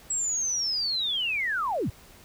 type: linear sweep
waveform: sine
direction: down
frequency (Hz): 7770 to 53.8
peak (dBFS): -25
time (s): 0.1-1.9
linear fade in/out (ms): 5
effects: pink hiss -52 dBFS RMS until 2.24 s